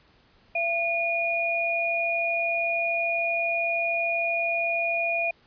sine tone pair together, 677 / 2444 Hz, E5 / D#7, +46 / -32 cents, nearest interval octave + minor seventh, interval 2222 cents, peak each -27 / -25 dBFS, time 0.55-5.31 s, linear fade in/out 5 ms, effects pink hiss -60 dBFS RMS until 5.46 s + resampled to 11025 Hz

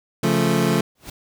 25% pulse chord, Db augmented, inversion none, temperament equal, 138.59 / 174.61 / 220 Hz, Db3 / F3 / A3, 0 / 0 / 0 cents, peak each -19 / -17 / -17 dBFS, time 0.23-0.81 s, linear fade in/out 5 ms
pink noise with exponential growth, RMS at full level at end -31 dBFS, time 0.95-1.1 s, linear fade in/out 5 ms, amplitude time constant 31 ms
effects none

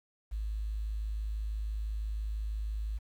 sine tone with quantisation, 53 Hz, G#1, 36 cents sharp, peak -32 dBFS, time 0.31-2.99 s, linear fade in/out 20 ms, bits 10, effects none

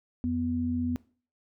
sine tone pair together, 87.29 / 246.9 Hz, F2 / B3, 0 / 0 cents, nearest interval octave + tritone, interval 1800 cents, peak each -33 / -27 dBFS, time 0.24-0.96 s, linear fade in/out 0 ms, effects noise-tail reverb RT60 0.4 s tail -20 dB re dry

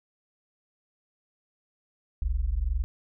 sine tone pair together, 44.38 / 66.5 Hz, F1 / C2, +29 / +29 cents, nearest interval perfect fifth, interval 700 cents, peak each -27 / -27 dBFS, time 2.22-2.84 s, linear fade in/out 0 ms, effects none

